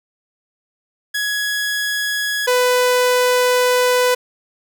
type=tone pair in turn; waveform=sawtooth; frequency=1675 / 498 Hz; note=G#6 / B4; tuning=+14 / +14 cents; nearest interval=octave + major sixth; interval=2100 cents; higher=first; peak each=-15 / -9 dBFS; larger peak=second; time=1.14-2.47 / 2.47-4.15 s; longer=second; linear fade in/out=10 ms; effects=none